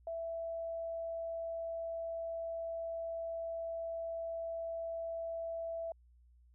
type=tone; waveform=sine; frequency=663 Hz; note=E5; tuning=10 cents sharp; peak=-37 dBFS; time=0.07-5.92 s; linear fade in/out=2 ms; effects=added 60 Hz sine -61 dBFS peak until 6.54 s